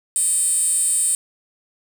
10% pulse tone with high-pass filter, 617 Hz, D#5, 15 cents flat, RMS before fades -19 dBFS, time 0.16-1.15 s, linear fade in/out 0 ms, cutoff 8600 Hz, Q 7.7, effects none

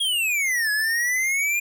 square exponential two-way sweep, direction down then up, 3322 to 1677 to 2428 Hz, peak -21 dBFS, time 0-1.6 s, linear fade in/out 10 ms, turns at 0.71 s, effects none

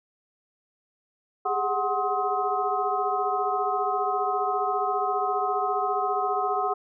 sine tone cluster, 403 / 417.8 / 742 / 1057 / 1268 Hz, G4 / G#4 / F#5 / C6 / D#6, +48 / +10 / +5 / +17 / +32 cents, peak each -32 / -34 / -26 / -31 / -29 dBFS, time 1.45-6.74 s, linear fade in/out 10 ms, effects none

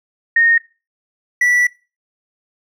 sine / triangle tone pair in turn, 1848 / 1957.9 Hz, A#6 / B6, -16 / -16 cents, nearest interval minor second, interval 100 cents, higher second, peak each -9 dBFS, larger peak neither, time 0.36-0.58 / 1.41-1.67 s, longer second, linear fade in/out 5 ms, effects noise-tail reverb RT60 0.3 s tail -20 dB re dry

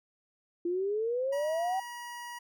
sine exponential sweep, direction up, 339.9 to 779 Hz, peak -28 dBFS, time 0.65-1.8 s, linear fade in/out 5 ms
25% pulse tone, 960 Hz, B5, 49 cents flat, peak -36 dBFS, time 1.32-2.39 s, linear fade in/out 10 ms
effects none

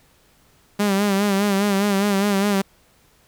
sawtooth tone with vibrato, 200.2 Hz, G3, 37 cents sharp, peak -13 dBFS, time 0.79-2.62 s, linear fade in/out 10 ms, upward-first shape sine, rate 4.9 Hz, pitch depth 61 cents each way, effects pink hiss -57 dBFS RMS until 3.27 s

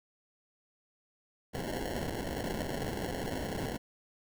white noise with sample-and-hold, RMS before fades -36 dBFS, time 1.53-3.78 s, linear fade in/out 20 ms, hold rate 1225 Hz, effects none

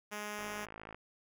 5% pulse tone, 208.9 Hz, G#3, 10 cents sharp, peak -28 dBFS, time 0.11-0.66 s, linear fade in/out 20 ms
click train, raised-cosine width 0.5 ms, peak -31 dBFS, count 31, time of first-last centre 0.39-0.946 s, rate 54 Hz
effects none

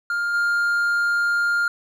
triangle tone with level steps, 1405 Hz, F6, 10 cents sharp, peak -19 / -16 dBFS, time 0.1-1.68 s, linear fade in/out 2 ms, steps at 0.33 s, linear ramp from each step 20 ms, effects none

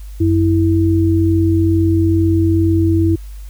sine tone pair together, 92.2 / 327.6 Hz, F#2 / E4, -6 / -11 cents, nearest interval octave + minor seventh, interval 2195 cents, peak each -13 dBFS, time 0.2-3.16 s, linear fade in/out 10 ms, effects added 50 Hz sine -28 dBFS peak until 3.49 s + white hiss -48 dBFS RMS until 3.49 s

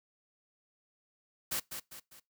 white noise with echo, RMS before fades -34 dBFS, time 1.51-1.6 s, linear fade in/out 10 ms, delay 200 ms, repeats 3, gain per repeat -7 dB, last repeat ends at 2.2 s, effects noise-tail reverb RT60 0.2 s tail -22 dB re dry

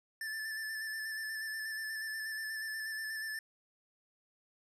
square tone with vibrato, 1757 Hz, A6, 3 cents flat, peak -38 dBFS, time 0.21-3.39 s, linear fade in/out 2 ms, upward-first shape square, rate 8.3 Hz, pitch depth 22 cents each way, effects resampled to 32000 Hz

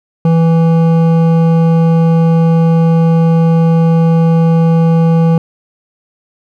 sine tone with hard clipping, 164.81 Hz, E3, in tune, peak -8 dBFS, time 0.25-5.38 s, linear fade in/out 2 ms, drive 11 dB, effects none

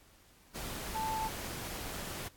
sine tone in noise, 880 Hz, A5, in tune, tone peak -33 dBFS, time 0.94-1.29 s, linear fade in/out 20 ms, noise pink, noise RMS -41 dBFS, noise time 0.54-2.29 s, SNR +5 dB, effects pink hiss -62 dBFS RMS until 2.36 s + AAC 64 kbps

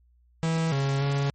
45% pulse tone with pitch steps, 163 / 137.7 / 140.1 Hz, E3 / C#3 / C#3, -19 / -11 / +19 cents, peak -23 dBFS, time 0.43-1.3 s, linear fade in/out 0 ms, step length 290 ms, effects added 60 Hz sine -58 dBFS peak until 1.34 s + MP3 32 kbps

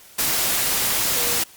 sine tone in noise, 478.4 Hz, A#4, 45 cents sharp, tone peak -32 dBFS, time 1.16-1.39 s, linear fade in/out 10 ms, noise white, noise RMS -21 dBFS, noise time 0.18-1.44 s, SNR -14 dB, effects white hiss -47 dBFS RMS until 1.56 s + Opus 48 kbps

